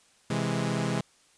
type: chord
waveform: sawtooth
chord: C augmented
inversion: none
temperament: equal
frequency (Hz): 130.81 / 164.81 / 207.7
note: C3 / E3 / G#3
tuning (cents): 0 / 0 / 0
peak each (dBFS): -27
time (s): 0.3-1.01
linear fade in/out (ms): 5
effects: white hiss -62 dBFS RMS until 1.37 s + resampled to 22050 Hz